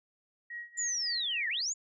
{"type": "tone with tremolo", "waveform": "sine", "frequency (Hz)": 1898, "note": "A#6", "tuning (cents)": 31, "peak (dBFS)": -37, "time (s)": [0.5, 1.61], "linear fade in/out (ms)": 5, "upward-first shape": "sine", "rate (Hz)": 3.6, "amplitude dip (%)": 90}
{"type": "linear two-way sweep", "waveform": "sine", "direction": "down then up", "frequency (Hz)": [7220, 1708, 7220], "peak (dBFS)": -30, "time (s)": [0.77, 1.74], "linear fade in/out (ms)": 20, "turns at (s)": 1.49}
{"effects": []}